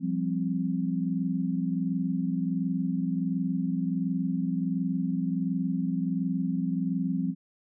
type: chord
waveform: sine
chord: F suspended second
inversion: none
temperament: equal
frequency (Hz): 174.61 / 196 / 261.6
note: F3 / G3 / C4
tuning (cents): 0 / 0 / 0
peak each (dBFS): -29 / -31 / -30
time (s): 0-7.35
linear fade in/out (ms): 50
effects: none